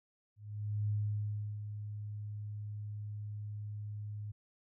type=tone with ADSR envelope; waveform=sine; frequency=104.6 Hz; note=G#2; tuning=13 cents sharp; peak=-30 dBFS; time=0.36-4.32 s; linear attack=530 ms; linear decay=700 ms; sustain=-9 dB; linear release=12 ms; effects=none